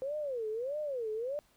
sine tone with vibrato, 511 Hz, C5, 41 cents flat, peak -33 dBFS, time 0.02-1.39 s, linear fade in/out 0 ms, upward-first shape sine, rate 1.6 Hz, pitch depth 300 cents each way, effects pink hiss -68 dBFS RMS until 1.56 s

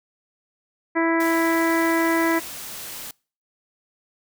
harmonic tone, 330.2 Hz, E4, 3 cents sharp, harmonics 1 / 2 / 3 / 4 / 5 / 6 / 7, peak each -20 / -26 / -26 / -32 / -29 / -27 / -37 dBFS, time 0.95-2.4 s, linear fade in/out 20 ms
white noise, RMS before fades -35 dBFS, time 1.2-3.11 s, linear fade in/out 2 ms
effects noise-tail reverb RT60 0.4 s tail -26 dB re dry

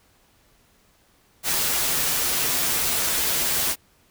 white noise with comb filter, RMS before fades -23 dBFS, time 1.43-3.76 s, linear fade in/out 50 ms, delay 9.8 ms, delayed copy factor -0.65, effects pink hiss -60 dBFS RMS until 4.1 s

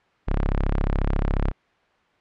sawtooth tone, 34.17 Hz, C#1, 24 cents flat, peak -16 dBFS, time 0.27-1.52 s, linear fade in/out 20 ms, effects white hiss -61 dBFS RMS until 2.2 s + low-pass 2000 Hz 12 dB/octave

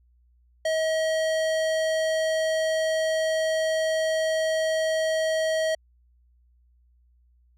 sine tone with hard clipping, 637 Hz, D#5, 41 cents sharp, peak -24 dBFS, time 0.65-5.75 s, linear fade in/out 5 ms, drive 18 dB, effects added 60 Hz sine -58 dBFS peak until 7.57 s

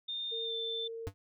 sine tone with pitch glide, 3629 to 3544 Hz, A#7 to A7, -47 to +12 cents, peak -35 dBFS, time 0.08-0.88 s, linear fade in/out 10 ms, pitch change -41 cents, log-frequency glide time 0.44-0.53 s
sine tone, 456.1 Hz, A#4, 38 cents flat, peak -39 dBFS, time 0.31-1.09 s, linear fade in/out 20 ms
square tone with exponential decay, 98 Hz, G2, in tune, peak -31 dBFS, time 1.07-1.14 s, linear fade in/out 0 ms, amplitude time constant 15 ms
effects none

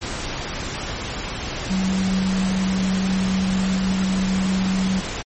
sine tone in noise, 189.2 Hz, F#3, 39 cents sharp, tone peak -18 dBFS, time 1.69-5.01 s, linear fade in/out 20 ms, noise pink, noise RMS -28 dBFS, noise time 0.01-5.23 s, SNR +7 dB, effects MP3 32 kbps

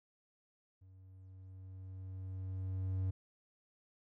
triangle tone with level ramp, 94.1 Hz, F#2, 30 cents sharp, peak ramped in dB -55 to -30 dBFS, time 0.81-3.11 s, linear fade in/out 10 ms, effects none

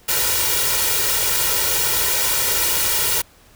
white noise with comb filter, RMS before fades -19 dBFS, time 0.08-3.22 s, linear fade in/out 10 ms, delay 2.1 ms, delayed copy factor +0.85, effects pink hiss -51 dBFS RMS until 3.55 s

